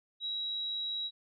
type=tone; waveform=sine; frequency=3865 Hz; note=B7; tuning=38 cents flat; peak=-33 dBFS; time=0.2-1.11 s; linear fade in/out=50 ms; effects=none